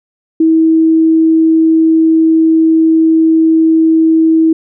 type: tone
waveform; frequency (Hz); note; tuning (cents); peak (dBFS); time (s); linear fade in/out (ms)
sine; 322.3; E4; -39; -5; 0.4-4.53; 5
effects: none